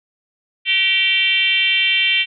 sine tone with frequency modulation, 2730 Hz, F7, 40 cents flat, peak -13 dBFS, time 0.65-2.26 s, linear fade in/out 50 ms, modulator 405 Hz, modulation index 1.5, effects none

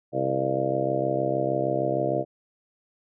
harmonic tone with a mistuned harmonic, 66.5 Hz, C2, 29 cents sharp, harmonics 2 / 3 / 4 / 5 / 6 / 7 / 8 / 9 / 10, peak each -32 / -38 / -36 / -30 / -33 / -31 / -35 / -27 / -31 dBFS, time 0.12-2.25 s, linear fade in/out 50 ms, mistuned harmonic 10, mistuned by +63 cents, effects none

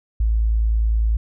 sine tone, 55 Hz, A1, in tune, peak -15 dBFS, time 0.2-1.17 s, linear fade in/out 5 ms, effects none

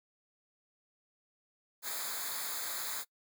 white noise with comb filter, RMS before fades -38 dBFS, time 1.82-3.05 s, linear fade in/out 50 ms, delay 0.35 ms, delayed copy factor -0.9, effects noise-tail reverb RT60 0.1 s tail -23 dB re dry

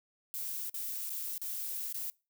violet noise with dropouts, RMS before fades -38 dBFS, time 0.34-2.1 s, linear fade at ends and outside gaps 0 ms, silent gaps 0.696-0.743 / 1.095-1.103 / 1.379-1.416 / 1.926-1.944 s, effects noise-tail reverb RT60 0.3 s tail -24 dB re dry

